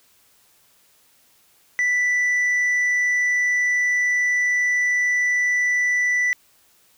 sine tone with tanh clipping, 1975.5 Hz, B6, in tune, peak -18 dBFS, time 1.79-6.33 s, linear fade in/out 0 ms, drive 3 dB, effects white hiss -58 dBFS RMS until 6.97 s

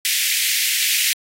pink high-pass noise, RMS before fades -19 dBFS, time 0.05-1.13 s, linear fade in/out 0 ms, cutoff 1900 Hz, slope 48 dB/octave, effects AAC 48 kbps

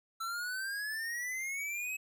square exponential sweep, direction up, 1327 to 2581 Hz, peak -36 dBFS, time 0.2-1.97 s, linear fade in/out 10 ms, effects none

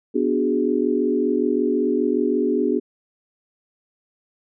sine chord, G# half-diminished seventh, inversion first, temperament equal, 246.9 / 293.7 / 370 / 415.3 Hz, B3 / D4 / F#4 / G#4, 0 / 0 / 0 / 0 cents, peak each -23 dBFS, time 0.14-2.8 s, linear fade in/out 20 ms, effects none

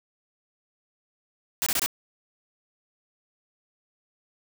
white noise bursts, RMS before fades -25 dBFS, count 4, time 1.62-1.861 s, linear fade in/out 0 ms, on 43 ms, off 23 ms, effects none

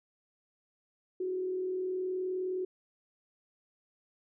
sine tone with frequency modulation, 370 Hz, F#4, in tune, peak -31 dBFS, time 1.2-2.65 s, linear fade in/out 5 ms, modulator 39.5 Hz, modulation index 0.32, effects none

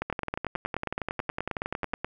two click trains, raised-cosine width 0.5 ms, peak -14 / -15 dBFS, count 20 / 21, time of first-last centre 0.02-2.046 / 0.1-1.935 s, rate 9.38 / 10.9 Hz, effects none

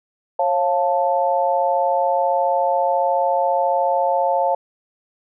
sine chord, Db augmented, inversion none, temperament equal with one note detuned, 544.2 / 698.5 / 880 Hz, Db5 / F5 / A5, -32 / 0 / 0 cents, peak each -20 dBFS, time 0.39-4.55 s, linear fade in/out 5 ms, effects none

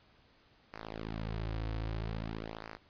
sawtooth tone with flanger, 54.7 Hz, A1, 9 cents flat, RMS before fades -39 dBFS, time 0.73-2.77 s, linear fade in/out 5 ms, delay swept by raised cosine 0.28 to 4.98 ms, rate 0.51 Hz, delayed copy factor -1, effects pink hiss -65 dBFS RMS until 2.89 s + resampled to 11025 Hz

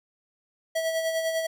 square tone with tremolo, 650 Hz, E5, 24 cents flat, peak -24 dBFS, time 0.75-1.47 s, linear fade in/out 10 ms, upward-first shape sine, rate 10 Hz, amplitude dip 45%, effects none

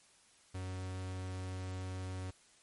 45% pulse tone, 93 Hz, F#2, 9 cents sharp, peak -39 dBFS, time 0.54-2.31 s, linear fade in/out 10 ms, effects white hiss -65 dBFS RMS until 2.62 s + MP3 48 kbps

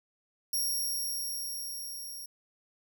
10% pulse tone with level ramp, 5588 Hz, F8, in tune, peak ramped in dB -22 to -35 dBFS, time 0.53-2.26 s, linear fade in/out 5 ms, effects none

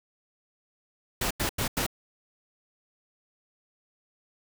pink noise bursts, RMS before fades -28 dBFS, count 4, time 1.21-1.865 s, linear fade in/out 5 ms, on 97 ms, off 89 ms, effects none

